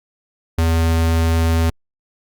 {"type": "tone", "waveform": "square", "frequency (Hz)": 82.2, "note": "E2", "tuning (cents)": -4, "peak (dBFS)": -14, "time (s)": [0.58, 1.7], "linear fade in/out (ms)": 5, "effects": ["Opus 48 kbps"]}